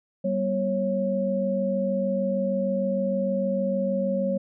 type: tone cluster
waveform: sine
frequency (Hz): 193.8 / 240.3 / 548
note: G3 / B3 / C#5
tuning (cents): -20 / -47 / -20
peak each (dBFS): -26 / -32 / -25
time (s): 0.24-4.38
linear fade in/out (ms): 10
effects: none